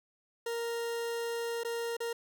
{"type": "tone with dropouts", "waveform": "40% pulse", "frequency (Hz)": 466.2, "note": "A#4", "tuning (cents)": 0, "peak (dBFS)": -32, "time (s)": [0.46, 2.13], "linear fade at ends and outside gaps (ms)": 5, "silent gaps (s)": [[1.635, 1.647], [1.968, 2.003]], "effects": []}